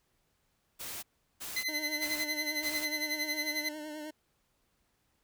white noise bursts, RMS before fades -41 dBFS, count 4, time 0.79-2.86 s, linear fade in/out 20 ms, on 240 ms, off 370 ms
25% pulse tone with tremolo, 2041 Hz, C7, 44 cents flat, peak -26 dBFS, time 1.56-3.69 s, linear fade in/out 5 ms, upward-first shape sine, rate 11 Hz, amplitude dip 75%
25% pulse tone with vibrato, 304 Hz, D#4, 40 cents flat, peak -36 dBFS, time 1.68-4.11 s, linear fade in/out 10 ms, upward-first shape triangle, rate 9.7 Hz, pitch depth 48 cents each way
effects pink hiss -75 dBFS RMS until 5.23 s

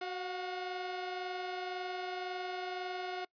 sawtooth tone pair together, 370 / 718.1 Hz, F#4 / F5, 0 / +48 cents, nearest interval major seventh, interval 1148 cents, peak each -36 / -36 dBFS, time 0.01-3.25 s, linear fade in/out 5 ms, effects noise-tail reverb RT60 0.1 s tail -25 dB re dry + resampled to 11025 Hz

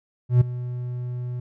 triangle tone with ADSR envelope, 123.4 Hz, B2, 1 cent flat, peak -8 dBFS, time 0.29-1.4 s, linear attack 120 ms, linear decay 9 ms, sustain -17 dB, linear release 5 ms, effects none

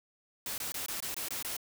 white noise bursts, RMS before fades -37 dBFS, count 8, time 0.46-1.567 s, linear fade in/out 2 ms, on 120 ms, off 21 ms, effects none

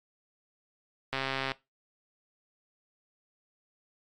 click train, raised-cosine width 0.3 ms, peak -15 dBFS, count 53, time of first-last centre 1.13-1.518 s, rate 134 Hz, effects noise-tail reverb RT60 0.2 s tail -18 dB re dry + MP3 96 kbps

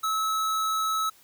square tone, 1297 Hz, E6, 28 cents flat, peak -25 dBFS, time 0.03-1.1 s, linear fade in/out 10 ms, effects white hiss -57 dBFS RMS until 1.23 s

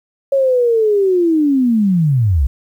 sine linear sweep, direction down, 555 to 58.27 Hz, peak -10 dBFS, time 0.32-2.47 s, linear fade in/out 5 ms, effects 8-bit

